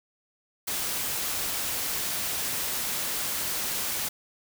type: noise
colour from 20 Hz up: white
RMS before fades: -30 dBFS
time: 0.67-4.09 s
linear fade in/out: 10 ms
effects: none